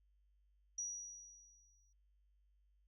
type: tone with exponential decay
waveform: sine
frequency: 5800 Hz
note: F#8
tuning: 35 cents flat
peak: -38 dBFS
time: 0.78-1.93 s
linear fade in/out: 5 ms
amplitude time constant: 250 ms
effects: added 50 Hz sine -70 dBFS peak until 2.87 s